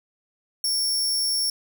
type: tone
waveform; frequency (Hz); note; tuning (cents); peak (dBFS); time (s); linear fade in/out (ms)
sawtooth; 5470; F8; -37; -19; 0.64-1.5; 2
effects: none